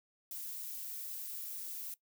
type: noise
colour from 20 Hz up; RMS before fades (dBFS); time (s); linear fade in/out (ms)
violet; -43; 0.31-1.94; 2
effects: noise-tail reverb RT60 0.1 s tail -18 dB re dry